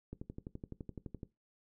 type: click train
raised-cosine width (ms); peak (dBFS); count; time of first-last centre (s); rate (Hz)
3; -30; 14; 0.13-1.232; 11.8
effects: noise-tail reverb RT60 0.2 s tail -18 dB re dry